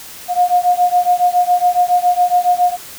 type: beating tone pair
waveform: sine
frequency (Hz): 712 / 719.2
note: F5 / F#5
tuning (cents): +33 / -49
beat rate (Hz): 7.2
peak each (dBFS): -13 / -14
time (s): 0.28-2.77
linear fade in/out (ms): 50
effects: white hiss -34 dBFS RMS until 2.98 s